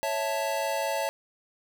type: chord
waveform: square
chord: A major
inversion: first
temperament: equal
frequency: 554.4 / 659.3 / 880 Hz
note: C#5 / E5 / A5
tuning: 0 / 0 / 0 cents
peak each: -32 dBFS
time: 0.03-1.09 s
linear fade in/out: 0 ms
effects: none